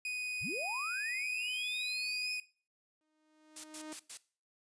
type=tone; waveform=40% pulse; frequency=2489 Hz; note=D#7; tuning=in tune; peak=-35 dBFS; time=0.05-2.4 s; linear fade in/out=2 ms
type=linear sweep; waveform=sine; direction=up; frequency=43.3 to 5330 Hz; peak=-39 dBFS; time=0.4-2.38 s; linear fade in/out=50 ms
type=tone with exponential growth; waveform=sawtooth; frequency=309.2 Hz; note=D#4; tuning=11 cents flat; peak=-38 dBFS; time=3.01-3.93 s; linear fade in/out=1 ms; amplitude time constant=200 ms
type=noise bursts; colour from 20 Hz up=blue; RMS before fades=-42 dBFS; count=4; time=3.56-4.174 s; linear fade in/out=5 ms; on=80 ms; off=98 ms
effects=noise-tail reverb RT60 0.4 s tail -19 dB re dry + resampled to 22050 Hz